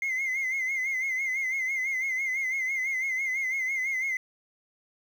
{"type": "tone with vibrato", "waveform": "sine", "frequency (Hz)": 2093, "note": "C7", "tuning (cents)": 0, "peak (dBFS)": -24, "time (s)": [0.02, 4.17], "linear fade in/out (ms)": 2, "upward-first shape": "sine", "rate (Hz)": 6, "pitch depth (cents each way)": 68, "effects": ["tanh soft clip ceiling -25 dBFS", "9-bit"]}